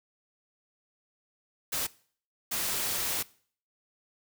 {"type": "noise bursts at uneven times", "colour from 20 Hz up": "white", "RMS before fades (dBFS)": -31, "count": 2, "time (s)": [[1.72, 1.87], [2.51, 3.23]], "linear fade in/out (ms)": 10, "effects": ["noise-tail reverb RT60 0.5 s tail -21 dB re dry"]}